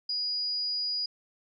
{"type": "tone", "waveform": "sine", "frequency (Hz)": 4900, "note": "D#8", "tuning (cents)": -27, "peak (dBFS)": -28, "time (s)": [0.09, 1.06], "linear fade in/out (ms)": 5, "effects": []}